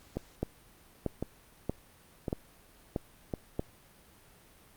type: two click trains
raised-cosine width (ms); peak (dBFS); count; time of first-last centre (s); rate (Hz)
2; -19 / -17; 4 / 6; 0.17-3.338 / 0.43-3.595; 0.947 / 1.58
effects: pink hiss -59 dBFS RMS until 4.76 s + Opus 48 kbps